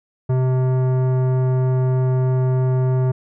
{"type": "tone with tanh clipping", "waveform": "sine", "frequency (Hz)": 128.8, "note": "C3", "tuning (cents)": -27, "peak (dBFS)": -17, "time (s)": [0.29, 3.12], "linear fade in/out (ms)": 10, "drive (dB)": 15, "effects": []}